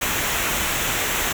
pink noise with comb filter, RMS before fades -23 dBFS, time 0.01-1.33 s, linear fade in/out 10 ms, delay 0.21 ms, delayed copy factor -0.55, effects none

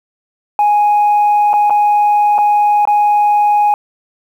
sine tone with dropouts, 830.6 Hz, G#5, in tune, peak -6 dBFS, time 0.59-3.74 s, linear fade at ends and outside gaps 1 ms, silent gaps 1.532-1.538 / 1.698-1.705 / 2.381-2.386 / 2.853-2.874 s, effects tanh soft clip ceiling -6 dBFS + 7-bit

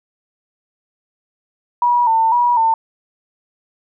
sine tone with vibrato, 932.3 Hz, A#5, in tune, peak -11 dBFS, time 1.82-2.74 s, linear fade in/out 2 ms, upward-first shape square, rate 2 Hz, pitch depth 61 cents each way, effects none

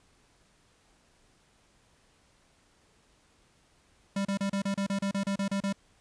square tone bursts, 197.6 Hz, G3, 14 cents sharp, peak -28 dBFS, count 13, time 4.16-5.727 s, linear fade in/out 5 ms, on 91 ms, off 32 ms, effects pink hiss -65 dBFS RMS until 6 s + resampled to 22050 Hz

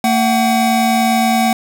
square tone pair together, 227.2 / 751 Hz, A#3 / F#5, -44 / +26 cents, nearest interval octave + major sixth, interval 2070 cents, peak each -15 dBFS, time 0.04-1.53 s, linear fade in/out 2 ms, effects 8-bit

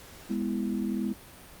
sine chord, E major, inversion first, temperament just, 206 / 247.2 / 329.6 Hz, G#3 / B3 / E4, -14 / +2 / 0 cents, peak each -30 / -32 / -34 dBFS, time 0.29-1.14 s, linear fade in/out 20 ms, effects pink hiss -49 dBFS RMS until 1.6 s + Opus 48 kbps

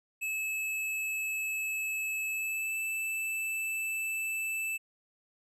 square tone with pitch glide, 2600 to 2638 Hz, E7 to E7, -24 to +1 cents, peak -32 dBFS, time 0.21-4.78 s, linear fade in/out 20 ms, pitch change +25 cents, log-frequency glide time 2.28-2.77 s, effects none

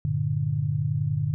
sine chord, G minor, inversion none, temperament equal with one note detuned, 98 / 116.54 / 147.6 Hz, G2 / Bb2 / D3, 0 / 0 / +9 cents, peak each -30 / -28 / -25 dBFS, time 0.05-1.34 s, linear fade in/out 0 ms, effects none

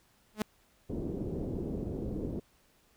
sawtooth tone with exponential growth, 213.3 Hz, G#3, 46 cents sharp, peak -22 dBFS, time 0.34-0.42 s, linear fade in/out 0 ms, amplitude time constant 16 ms
white low-pass noise, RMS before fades -36 dBFS, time 0.89-2.4 s, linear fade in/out 10 ms, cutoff 400 Hz, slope 24 dB/octave
effects pink hiss -67 dBFS RMS until 2.96 s

